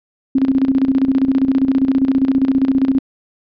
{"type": "tone with tremolo", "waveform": "sine", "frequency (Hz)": 267.3, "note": "C4", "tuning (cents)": 37, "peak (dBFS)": -9, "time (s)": [0.35, 2.99], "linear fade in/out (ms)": 5, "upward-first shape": "square", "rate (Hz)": 15, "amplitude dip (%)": 65, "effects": ["resampled to 11025 Hz"]}